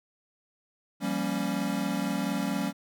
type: chord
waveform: square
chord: G half-diminished seventh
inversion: third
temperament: equal with one note detuned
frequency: 171.71 / 196 / 233.1 / 277.2 Hz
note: F3 / G3 / Bb3 / Db4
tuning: -29 / 0 / 0 / 0 cents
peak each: -37 / -32 / -35 / -33 dBFS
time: 1-2.73 s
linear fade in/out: 50 ms
effects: none